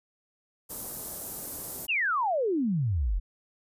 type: band-stop noise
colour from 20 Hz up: white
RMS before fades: -35 dBFS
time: 0.69-1.87 s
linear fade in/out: 20 ms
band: 680 to 10000 Hz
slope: 12 dB/octave
type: exponential sweep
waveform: sine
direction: down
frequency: 2960 to 39.08 Hz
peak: -24 dBFS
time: 1.88-3.2 s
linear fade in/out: 20 ms
effects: resampled to 32000 Hz